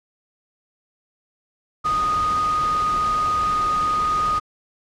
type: tone in noise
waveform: sine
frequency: 1239 Hz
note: D#6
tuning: 8 cents flat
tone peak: -18 dBFS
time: 1.84-4.4 s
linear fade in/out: 20 ms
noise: pink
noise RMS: -32 dBFS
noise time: 1.84-4.4 s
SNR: +11 dB
effects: low-pass 6000 Hz 12 dB/octave